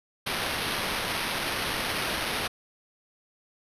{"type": "noise with sample-and-hold", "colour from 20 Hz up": "white", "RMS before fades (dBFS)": -30, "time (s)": [0.26, 2.48], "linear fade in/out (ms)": 10, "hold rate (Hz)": 7350, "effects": ["resampled to 32000 Hz"]}